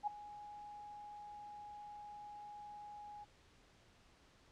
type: tone with ADSR envelope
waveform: sine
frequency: 830.6 Hz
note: G#5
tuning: in tune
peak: -32 dBFS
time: 0.03-3.25 s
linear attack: 42 ms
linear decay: 7 ms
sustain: -17 dB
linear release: 19 ms
effects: pink hiss -67 dBFS RMS until 4.51 s + low-pass 6000 Hz 12 dB/octave